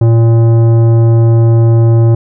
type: tone with tanh clipping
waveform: sine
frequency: 115 Hz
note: A#2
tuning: 23 cents flat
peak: -6 dBFS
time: 0.01-2.15 s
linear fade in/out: 5 ms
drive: 13 dB
effects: none